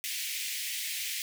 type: high-pass noise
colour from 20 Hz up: pink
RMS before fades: -35 dBFS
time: 0.04-1.22 s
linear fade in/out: 0 ms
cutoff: 2000 Hz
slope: 48 dB/octave
effects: none